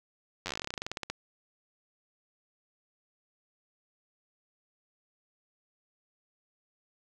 slowing click train, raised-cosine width 0.2 ms, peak -17 dBFS, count 22, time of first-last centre 0.46-1.1 s, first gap 10 ms, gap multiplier 1.1, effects none

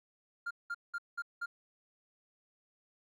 triangle tone bursts, 1400 Hz, F6, 4 cents sharp, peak -32 dBFS, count 5, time 0.46-1.46 s, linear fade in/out 10 ms, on 48 ms, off 190 ms, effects tanh soft clip ceiling -29 dBFS

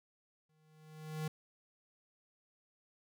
square tone with exponential growth, 155.56 Hz, D#3, in tune, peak -35 dBFS, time 0.49-1.28 s, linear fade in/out 5 ms, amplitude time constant 170 ms, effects none

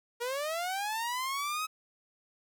sawtooth linear sweep, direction up, 466.2 to 1284 Hz, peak -28 dBFS, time 0.2-1.67 s, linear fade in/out 20 ms, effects none

